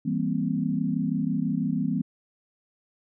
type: chord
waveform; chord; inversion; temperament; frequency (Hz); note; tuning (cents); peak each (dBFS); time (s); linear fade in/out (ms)
sine; C dominant seventh; first; just; 163.52 / 196.22 / 235.5 / 261.6; E3 / G3 / Bb3 / C4; -14 / +2 / +18 / 0; -29; 0.05-2.02; 10
effects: none